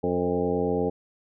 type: harmonic tone with a mistuned harmonic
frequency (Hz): 89.1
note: F2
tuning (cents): +35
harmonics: 1 / 2 / 3 / 4 / 5 / 6 / 7 / 9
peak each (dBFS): -36 / -31 / -30 / -32 / -26 / -32 / -36 / -34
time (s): 0.03-0.9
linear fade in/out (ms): 10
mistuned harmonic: 6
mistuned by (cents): -34
effects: none